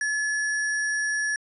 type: tone with sample-and-hold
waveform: sine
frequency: 1715 Hz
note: A6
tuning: 45 cents flat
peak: -23 dBFS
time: 0.01-1.36 s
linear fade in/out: 2 ms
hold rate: 7350 Hz
effects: resampled to 24000 Hz